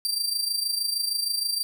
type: tone with amplitude modulation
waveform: sawtooth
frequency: 4699 Hz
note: D8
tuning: in tune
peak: -19 dBFS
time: 0.05-1.63 s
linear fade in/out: 0 ms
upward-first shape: sine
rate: 26.4 Hz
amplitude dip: 65%
effects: none